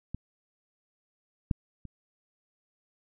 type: clicks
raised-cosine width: 5 ms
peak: -22 / -13 / -30 dBFS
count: 3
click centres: 0.146 / 1.512 / 1.853 s
effects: none